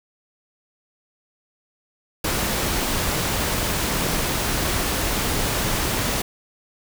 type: noise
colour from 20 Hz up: pink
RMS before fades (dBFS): -23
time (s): 2.24-6.22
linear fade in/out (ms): 5
effects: none